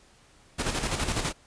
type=noise with tremolo; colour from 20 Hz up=pink; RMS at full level=-27 dBFS; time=0.58-1.33 s; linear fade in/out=20 ms; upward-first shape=square; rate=12 Hz; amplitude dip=50%; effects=pink hiss -58 dBFS RMS until 1.46 s + resampled to 22050 Hz